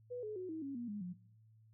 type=tone with pitch steps; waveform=sine; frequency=492.2 / 426 / 368.7 / 319.2 / 276.2 / 239.1 / 206.9 / 179.12 Hz; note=B4 / G#4 / F#4 / D#4 / C#4 / A#3 / G#3 / F3; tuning=-6 / +44 / -6 / +44 / -6 / +44 / -6 / +44 cents; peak=-40 dBFS; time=0.1-1.14 s; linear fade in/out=20 ms; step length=130 ms; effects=noise-tail reverb RT60 0.8 s tail -21 dB re dry + added 110 Hz sine -62 dBFS peak until 1.73 s